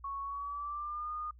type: tone with pitch glide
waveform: sine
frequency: 1108.7 to 1223.1 Hz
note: C#6 to D#6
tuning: 0 to -30 cents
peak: -36 dBFS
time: 0.04-1.31 s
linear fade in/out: 5 ms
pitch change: +170 cents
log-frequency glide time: 0.22-1.11 s
effects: noise-tail reverb RT60 0.1 s tail -25 dB re dry + added 60 Hz sine -53 dBFS peak until 1.39 s